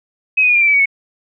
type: tone with pitch steps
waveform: sine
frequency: 2543 / 2492 / 2442 / 2393 / 2345 / 2299 / 2253 / 2207 Hz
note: D#7 / D#7 / D#7 / D7 / D7 / D7 / C#7 / C#7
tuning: +37 / +2 / -33 / +32 / -3 / -37 / +28 / -8 cents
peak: -9 dBFS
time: 0.37-0.858 s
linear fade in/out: 10 ms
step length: 61 ms
effects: none